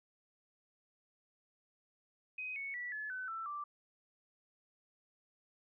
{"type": "tone with pitch steps", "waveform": "sine", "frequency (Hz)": [2514, 2214, 1949.8, 1717.1, 1512.2, 1331.7, 1172.8], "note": ["D#7", "C#7", "B6", "A6", "F#6", "E6", "D6"], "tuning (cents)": [17, -3, -23, -43, 37, 17, -3], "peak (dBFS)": -39, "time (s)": [2.38, 3.64], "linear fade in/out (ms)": 5, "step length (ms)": 180, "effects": []}